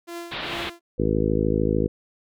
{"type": "tone with tremolo", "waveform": "sawtooth", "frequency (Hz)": 342.2, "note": "F4", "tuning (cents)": -35, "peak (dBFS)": -27, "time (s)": [0.07, 0.81], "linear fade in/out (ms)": 20, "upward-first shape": "triangle", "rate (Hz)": 2.4, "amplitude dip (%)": 100}
{"type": "low-pass noise", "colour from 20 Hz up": "white", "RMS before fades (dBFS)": -31, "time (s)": [0.31, 0.7], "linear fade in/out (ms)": 10, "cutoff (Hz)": 3900, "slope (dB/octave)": 48}
{"type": "harmonic tone", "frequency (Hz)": 53.4, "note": "G#1", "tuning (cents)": 49, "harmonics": [1, 2, 3, 4, 5, 6, 7, 8, 9], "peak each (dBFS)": [-28, -28, -28, -28, -28, -28, -28, -28, -28], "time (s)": [0.98, 1.88], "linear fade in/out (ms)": 20}
{"effects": []}